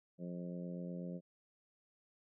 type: harmonic tone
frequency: 88.2 Hz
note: F2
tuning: 18 cents sharp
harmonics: 2 / 3 / 4 / 5 / 6 / 7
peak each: -42 / -51 / -53 / -55 / -51 / -56 dBFS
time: 0.18-1.21 s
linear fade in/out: 50 ms
effects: none